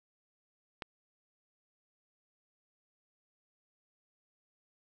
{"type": "click", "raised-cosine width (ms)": 0.3, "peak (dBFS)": -22, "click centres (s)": 0.822, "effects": []}